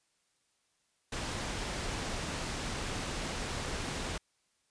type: low-pass noise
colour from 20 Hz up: pink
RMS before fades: -37 dBFS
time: 1.12-4.18 s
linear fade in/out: 5 ms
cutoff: 8400 Hz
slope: 12 dB/octave
effects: white hiss -75 dBFS RMS until 4.7 s + resampled to 22050 Hz